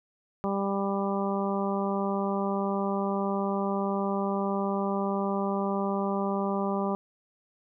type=harmonic tone; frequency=197.6 Hz; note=G3; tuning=14 cents sharp; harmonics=1 / 2 / 3 / 4 / 5 / 6; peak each=-29 / -32 / -34 / -35 / -36 / -37 dBFS; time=0.44-6.95 s; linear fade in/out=0 ms; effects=none